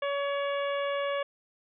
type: harmonic tone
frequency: 564 Hz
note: C#5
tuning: 30 cents sharp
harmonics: 1 / 2 / 3 / 4 / 5 / 6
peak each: -29 / -35 / -39 / -41 / -43 / -45 dBFS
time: 0.02-1.23 s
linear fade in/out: 5 ms
effects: none